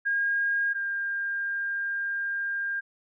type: tone pair in turn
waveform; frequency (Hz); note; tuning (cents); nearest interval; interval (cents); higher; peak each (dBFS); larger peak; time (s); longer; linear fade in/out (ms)
sine; 1624 / 1603.5; G#6 / G6; -39 / +39; unison; 22; first; -23 / -27; first; 0.05-0.74 / 0.74-2.81; second; 20
effects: none